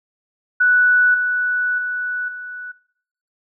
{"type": "tone with level steps", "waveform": "sine", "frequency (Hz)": 1480, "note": "F#6", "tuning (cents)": 0, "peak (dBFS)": [-11, -17, -21, -29], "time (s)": [0.6, 2.72], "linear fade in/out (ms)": 10, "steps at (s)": [1.14, 1.78, 2.28], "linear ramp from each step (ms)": 5, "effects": ["noise-tail reverb RT60 0.7 s tail -22 dB re dry"]}